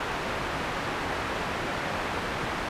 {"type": "low-pass noise", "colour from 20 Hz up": "white", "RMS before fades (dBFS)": -31, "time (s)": [0, 2.69], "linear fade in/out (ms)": 5, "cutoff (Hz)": 1600, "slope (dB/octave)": 12, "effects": ["resampled to 32000 Hz"]}